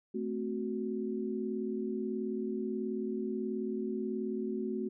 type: chord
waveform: sine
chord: F# diminished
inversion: first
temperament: equal with one note detuned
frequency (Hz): 220 / 258.5 / 370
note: A3 / C4 / F#4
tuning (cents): 0 / -21 / 0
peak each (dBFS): -36 / -39 / -36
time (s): 0.14-4.89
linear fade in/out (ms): 10
effects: none